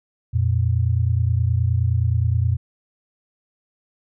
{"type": "tone pair together", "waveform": "sine", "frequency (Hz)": [88, 117.56], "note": ["F2", "A#2"], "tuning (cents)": [14, 15], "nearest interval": "perfect fourth", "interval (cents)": 501, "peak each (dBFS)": -19, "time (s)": [0.33, 2.57], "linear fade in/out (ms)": 20, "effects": []}